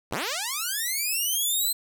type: linear sweep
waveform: 5% pulse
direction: up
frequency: 47.75 to 4124 Hz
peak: -16 dBFS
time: 0.11-1.73 s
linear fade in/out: 10 ms
effects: none